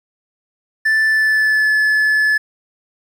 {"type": "tone with pitch glide", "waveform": "triangle", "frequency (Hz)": [1760, 1724.8], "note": ["A6", "A6"], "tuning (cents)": [0, -35], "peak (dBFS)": -10, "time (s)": [0.85, 2.38], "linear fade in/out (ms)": 10, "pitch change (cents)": -35, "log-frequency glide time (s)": [1.07, 1.71], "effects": ["8-bit"]}